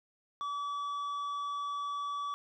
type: tone with tanh clipping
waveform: sine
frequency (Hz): 1147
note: D6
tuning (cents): -41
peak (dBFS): -35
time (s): 0.41-2.34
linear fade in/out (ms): 0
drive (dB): 7
effects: none